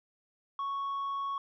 sine tone, 1108.7 Hz, C#6, in tune, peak -29 dBFS, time 0.59-1.38 s, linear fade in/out 2 ms, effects tanh soft clip ceiling -31 dBFS

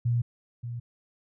sine tone pair in turn, 119.2 / 119.2 Hz, A#2 / A#2, +39 / +39 cents, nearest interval unison, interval 0 cents, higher neither, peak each -22 / -32 dBFS, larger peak first, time 0.05-0.22 / 0.63-0.8 s, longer neither, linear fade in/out 10 ms, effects none

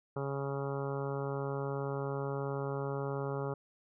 harmonic tone, 138.59 Hz, C#3, in tune, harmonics 1 / 2 / 3 / 4 / 5 / 6 / 7 / 8 / 9 / 10, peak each -37 / -45 / -38 / -42 / -50 / -46 / -49 / -49 / -48 / -51 dBFS, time 0.16-3.54 s, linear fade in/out 5 ms, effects none

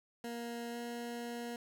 20% pulse tone with pitch glide, 235.5 to 237.4 Hz, A#3 to A#3, +18 to +32 cents, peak -35 dBFS, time 0.24-1.56 s, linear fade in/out 2 ms, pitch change +14 cents, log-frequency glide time 0.71-0.76 s, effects none

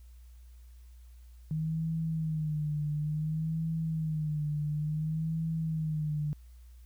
sine tone with vibrato, 155.56 Hz, D#3, in tune, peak -29 dBFS, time 1.51-6.33 s, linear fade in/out 0 ms, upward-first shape sine, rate 0.57 Hz, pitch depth 72 cents each way, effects added 60 Hz sine -49 dBFS peak until 6.85 s + white hiss -69 dBFS RMS until 6.85 s

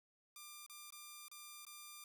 5% pulse tone with dropouts, 1193 Hz, D6, 27 cents sharp, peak -40 dBFS, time 0.36-2.04 s, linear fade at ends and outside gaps 2 ms, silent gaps 0.664-0.697 / 0.905-0.923 / 1.283-1.314 / 1.651-1.666 s, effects none

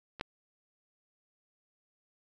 clicks, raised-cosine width 0.3 ms, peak -28 / -17 dBFS, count 2, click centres 0.197 / 0.211 s, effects none

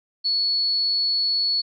sine tone, 4402 Hz, C#8, 13 cents flat, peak -19 dBFS, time 0.24-1.62 s, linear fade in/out 20 ms, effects none

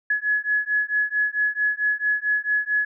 sine beating tone pair, 1692 / 1696.5 Hz, G#6 / G#6, +32 / +36 cents, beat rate 4.5 Hz, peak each -23 dBFS, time 0.1-2.85 s, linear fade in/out 5 ms, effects none

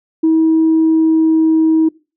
sine tone with pitch glide, 321.1 to 319.3 Hz, E4 to D#4, -45 to +45 cents, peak -7 dBFS, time 0.23-1.89 s, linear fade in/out 10 ms, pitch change -10 cents, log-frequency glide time 0.7-1.61 s, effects noise-tail reverb RT60 0.3 s tail -22 dB re dry + tanh soft clip ceiling -5 dBFS

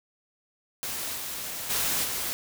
white noise with level steps, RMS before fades -33 / -35 / -27 / -31 dBFS, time 0.83-2.33 s, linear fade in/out 0 ms, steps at 1.15 / 1.69 / 2.03 s, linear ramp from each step 20 ms, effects none

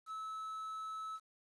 triangle tone, 1300 Hz, E6, 24 cents flat, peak -39 dBFS, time 0.06-1.2 s, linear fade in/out 50 ms, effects resampled to 24000 Hz + 11-bit

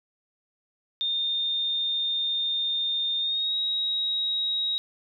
sine tone with pitch glide, 3637 to 3805 Hz, A#7 to A#7, -43 to +35 cents, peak -24 dBFS, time 1.01-4.78 s, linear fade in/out 0 ms, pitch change +78 cents, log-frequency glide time 3.19-3.55 s, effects none

